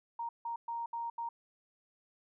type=tone bursts at uneven times; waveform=sine; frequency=932.3 Hz; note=A#5; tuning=in tune; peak=-35 dBFS; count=5; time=0.19-0.29 / 0.45-0.56 / 0.68-0.86 / 0.93-1.1 / 1.18-1.29 s; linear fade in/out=5 ms; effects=none